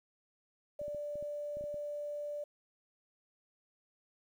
sine tone, 587.3 Hz, D5, in tune, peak -37 dBFS, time 0.79-2.44 s, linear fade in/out 5 ms
clicks, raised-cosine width 3 ms, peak -39 dBFS, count 9, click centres 0.815 / 0.881 / 0.947 / 1.156 / 1.226 / 1.57 / 1.61 / 1.64 / 1.743 s
effects 11-bit

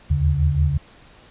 sine tone cluster, 76 / 81.7 / 142 Hz, D#2 / E2 / C#3, -40 / -15 / +42 cents, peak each -20 dBFS, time 0.1-0.78 s, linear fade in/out 10 ms, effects pink hiss -49 dBFS RMS until 1.3 s + resampled to 8000 Hz

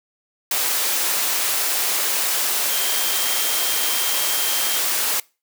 sine tone in noise, 3178 Hz, G7, 23 cents sharp, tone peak -29 dBFS, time 2.7-4.78 s, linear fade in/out 2 ms, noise white, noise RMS -21 dBFS, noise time 0.51-5.2 s, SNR -11 dB, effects noise-tail reverb RT60 0.3 s tail -24 dB re dry + high-pass 400 Hz 12 dB/octave

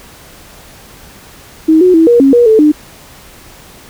sine tone with pitch steps, 317.2 / 365.1 / 325.2 / 475.9 / 272.9 / 479.4 / 438.6 / 301.4 Hz, D#4 / F#4 / E4 / A#4 / C#4 / A#4 / A4 / D4, +33 / -23 / -23 / +36 / -27 / +48 / -6 / +45 cents, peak -3 dBFS, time 1.68-2.72 s, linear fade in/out 10 ms, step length 130 ms, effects pink hiss -37 dBFS RMS until 3.89 s

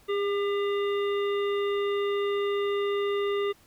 harmonic tone with a mistuned harmonic, 400.8 Hz, G4, 38 cents sharp, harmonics 1 / 3 / 5 / 7 / 9, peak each -25 / -35 / -39 / -42 / -44 dBFS, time 0.08-3.53 s, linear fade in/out 20 ms, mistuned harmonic 1, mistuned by +15 cents, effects pink hiss -59 dBFS RMS until 3.66 s

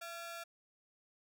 sawtooth ring-modulated tone, 1021 Hz, C6, 43 cents flat, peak -37 dBFS, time 0.01-0.44 s, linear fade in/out 10 ms, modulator 347 Hz, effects none

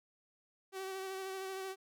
sawtooth tone with vibrato, 382 Hz, G4, 45 cents flat, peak -36 dBFS, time 0.72-1.76 s, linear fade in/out 50 ms, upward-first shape sine, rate 13 Hz, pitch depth 22 cents each way, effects none

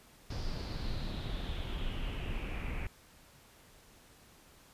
brown noise with low-pass filter sweep, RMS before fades -37 dBFS, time 0.3-2.87 s, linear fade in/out 5 ms, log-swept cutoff 5100 to 2300 Hz, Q 5.4, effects pink hiss -60 dBFS RMS until 4.73 s + resampled to 32000 Hz

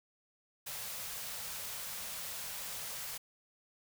white band-stop noise, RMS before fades -42 dBFS, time 0.66-3.18 s, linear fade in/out 10 ms, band 220 to 440 Hz, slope 48 dB/octave, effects none

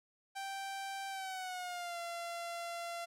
sawtooth tone with pitch glide, 782 to 684.7 Hz, G5 to F5, -4 to -34 cents, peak -36 dBFS, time 0.35-3.06 s, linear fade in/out 20 ms, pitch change -230 cents, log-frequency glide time 1.09-1.99 s, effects low-pass 12000 Hz 12 dB/octave

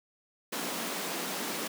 pink high-pass noise, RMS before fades -35 dBFS, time 0.52-1.68 s, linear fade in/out 10 ms, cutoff 180 Hz, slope 48 dB/octave, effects none

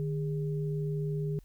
sine tone pair together, 151.17 / 408.5 Hz, D#3 / G#4, -50 / -29 cents, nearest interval octave + perfect fourth, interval 1721 cents, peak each -30 / -37 dBFS, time 0-1.39 s, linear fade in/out 0 ms, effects added 41 Hz sine -52 dBFS peak until 1.44 s + white hiss -70 dBFS RMS until 1.44 s

